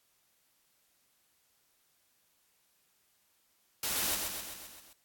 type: noise with echo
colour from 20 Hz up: white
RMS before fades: -33 dBFS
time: 3.83-4.15 s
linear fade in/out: 2 ms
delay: 130 ms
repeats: 6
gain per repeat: -4 dB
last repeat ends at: 4.93 s
effects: white hiss -72 dBFS RMS until 5.04 s + AAC 64 kbps